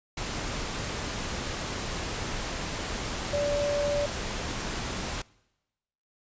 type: tone in noise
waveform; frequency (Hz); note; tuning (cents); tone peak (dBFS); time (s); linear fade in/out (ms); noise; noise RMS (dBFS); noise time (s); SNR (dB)
sine; 579; D5; -25; -25; 3.33-4.06; 5; pink; -33; 0.17-5.22; +5
effects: noise-tail reverb RT60 1.0 s tail -24 dB re dry + resampled to 16000 Hz